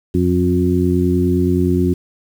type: harmonic tone with a mistuned harmonic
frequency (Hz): 89.5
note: F2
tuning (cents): +43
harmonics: 1 / 2 / 3 / 4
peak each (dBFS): -18 / -18 / -18 / -18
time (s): 0.14-1.94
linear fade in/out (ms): 10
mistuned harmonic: 1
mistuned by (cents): -26
effects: 7-bit